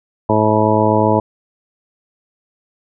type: harmonic tone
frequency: 107.9 Hz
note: A2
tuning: 33 cents flat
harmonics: 1 / 2 / 3 / 4 / 5 / 6 / 8 / 9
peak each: -19 / -19 / -19 / -19 / -19 / -19 / -19 / -19 dBFS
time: 0.29-1.2 s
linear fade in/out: 5 ms
effects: none